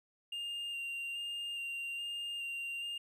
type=tone with vibrato; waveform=triangle; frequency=2794 Hz; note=F7; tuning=in tune; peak=-36 dBFS; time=0.32-2.98 s; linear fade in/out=5 ms; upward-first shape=square; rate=1.2 Hz; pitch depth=13 cents each way; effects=none